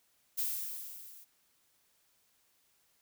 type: noise with level ramp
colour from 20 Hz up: violet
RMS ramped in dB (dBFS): -32 to -55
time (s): 0.37-1.25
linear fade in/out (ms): 20
effects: white hiss -72 dBFS RMS until 3.01 s